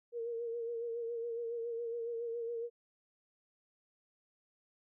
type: tone with vibrato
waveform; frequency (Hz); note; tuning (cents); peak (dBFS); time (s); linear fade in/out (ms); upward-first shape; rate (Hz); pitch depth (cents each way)
sine; 466.2; A#4; 0; -36; 0.12-2.7; 50; sine; 7.2; 40
effects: none